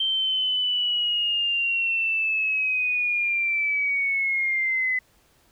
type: linear sweep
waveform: sine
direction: down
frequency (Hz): 3136 to 2012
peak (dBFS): -21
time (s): 0-4.99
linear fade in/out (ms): 5
effects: pink hiss -61 dBFS RMS until 5.51 s